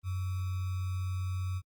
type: tone with sample-and-hold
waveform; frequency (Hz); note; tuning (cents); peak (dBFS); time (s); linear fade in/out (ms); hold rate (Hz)
sine; 92.5; F#2; 0; -31; 0.03-1.62; 50; 1225
effects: noise-tail reverb RT60 0.1 s tail -25 dB re dry + Opus 24 kbps